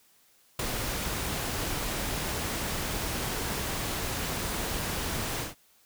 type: noise with ADSR envelope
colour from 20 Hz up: pink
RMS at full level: -27 dBFS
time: 0.59-5.55 s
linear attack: 5 ms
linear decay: 9 ms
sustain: -5 dB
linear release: 150 ms
effects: white hiss -63 dBFS RMS until 5.85 s